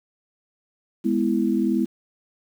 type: chord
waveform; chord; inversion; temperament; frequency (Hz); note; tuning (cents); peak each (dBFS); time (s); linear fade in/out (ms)
sine; E major; first; equal with one note detuned; 207.7 / 248.9 / 329.6; G#3 / B3 / E4; 0 / +14 / 0; -23; 1.04-1.86; 20
effects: 8-bit